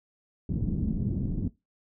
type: low-pass noise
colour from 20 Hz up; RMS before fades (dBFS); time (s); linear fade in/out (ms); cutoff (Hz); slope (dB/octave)
white; -29; 0.49-1.48; 5; 230; 24
effects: noise-tail reverb RT60 0.2 s tail -18 dB re dry